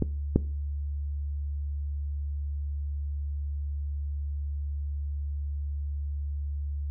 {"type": "clicks", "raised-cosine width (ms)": 3, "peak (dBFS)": [-11, -6], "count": 2, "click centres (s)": [0.023, 0.36], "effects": ["noise-tail reverb RT60 0.4 s tail -19 dB re dry", "added 72 Hz sine -29 dBFS peak until 6.9 s"]}